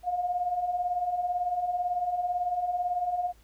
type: beating tone pair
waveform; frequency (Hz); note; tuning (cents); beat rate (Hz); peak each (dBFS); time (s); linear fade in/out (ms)
sine; 698.5 / 716.5; F5 / F5; 0 / +44; 18; -34 / -27; 0.03-3.33; 50
effects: added 54 Hz sine -56 dBFS peak until 3.43 s + pink hiss -63 dBFS RMS until 3.43 s